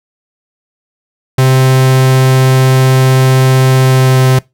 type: tone with pitch glide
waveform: 45% pulse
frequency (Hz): 130.81 to 129.91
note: C3 to C3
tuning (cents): 0 to -12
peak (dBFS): -5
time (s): 1.38-4.39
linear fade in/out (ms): 5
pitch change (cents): -12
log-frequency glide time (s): 3.79-4.24
effects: noise-tail reverb RT60 0.2 s tail -22 dB re dry